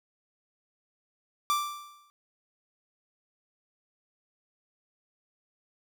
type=tone with exponential decay; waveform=45% pulse; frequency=1174.7 Hz; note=D6; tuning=in tune; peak=-22 dBFS; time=1.5-2.1 s; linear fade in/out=0 ms; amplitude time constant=130 ms; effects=none